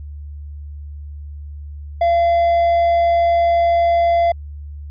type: tone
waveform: triangle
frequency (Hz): 683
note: F5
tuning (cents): -39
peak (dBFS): -10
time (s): 2.01-4.32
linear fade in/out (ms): 5
effects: added 73 Hz sine -29 dBFS peak until 4.9 s + resampled to 11025 Hz